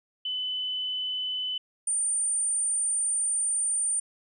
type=tone pair in turn; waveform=sine; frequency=3012 / 9026 Hz; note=F#7 / C#9; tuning=+30 / +30 cents; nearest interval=octave + perfect fifth; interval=1900 cents; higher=second; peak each=-28 / -24 dBFS; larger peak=second; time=0.25-1.58 / 1.87-4 s; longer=second; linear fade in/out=5 ms; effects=none